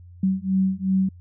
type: beating tone pair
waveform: sine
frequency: 188.8 / 191.5 Hz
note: F#3 / G3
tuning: +35 / -40 cents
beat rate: 2.7 Hz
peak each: -22 dBFS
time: 0.23-1.09 s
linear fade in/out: 5 ms
effects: added 88 Hz sine -42 dBFS peak until 1.2 s